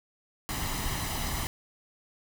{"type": "noise with comb filter", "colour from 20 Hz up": "pink", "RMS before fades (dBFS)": -32, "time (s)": [0.49, 1.47], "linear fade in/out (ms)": 0, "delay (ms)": 1, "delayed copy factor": 0.55, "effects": []}